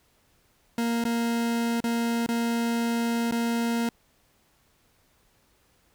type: tone with dropouts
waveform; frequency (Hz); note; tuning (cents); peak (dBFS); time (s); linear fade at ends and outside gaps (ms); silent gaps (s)
40% pulse; 233.1; A#3; 0; -23; 0.78-3.89; 2; 1.04-1.051 / 1.804-1.84 / 2.263-2.288 / 3.312-3.322
effects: pink hiss -65 dBFS RMS until 5.94 s